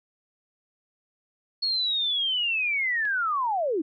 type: linear sweep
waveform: sine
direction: down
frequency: 4364 to 284.8 Hz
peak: -23 dBFS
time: 1.62-3.82 s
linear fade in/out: 10 ms
type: click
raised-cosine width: 0.3 ms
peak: -29 dBFS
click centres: 3.053 s
effects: none